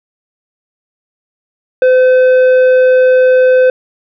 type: tone with tanh clipping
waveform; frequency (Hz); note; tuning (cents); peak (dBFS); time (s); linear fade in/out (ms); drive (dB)
sine; 511; C5; -41; -6; 1.82-3.7; 2; 8
effects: none